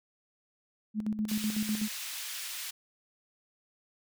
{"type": "tone with tremolo", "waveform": "sine", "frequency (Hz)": 213.8, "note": "A3", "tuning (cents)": -49, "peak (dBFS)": -27, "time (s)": [0.94, 1.89], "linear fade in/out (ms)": 50, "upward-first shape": "square", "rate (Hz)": 8, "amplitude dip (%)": 65}
{"type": "high-pass noise", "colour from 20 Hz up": "pink", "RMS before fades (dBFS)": -39, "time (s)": [1.28, 2.71], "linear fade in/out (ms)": 10, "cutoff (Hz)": 2400, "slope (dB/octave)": 12}
{"effects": []}